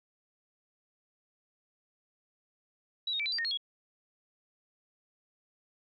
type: tone with pitch steps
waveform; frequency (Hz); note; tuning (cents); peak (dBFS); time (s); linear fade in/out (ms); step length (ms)
sine; 3907 / 3726 / 2323 / 3983 / 4712 / 1845 / 4294 / 3327; B7 / A#7 / D7 / B7 / D8 / A#6 / C8 / G#7; -19 / -2 / -20 / +14 / +5 / -18 / +44 / +2; -30; 3.07-3.574; 5; 63
effects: none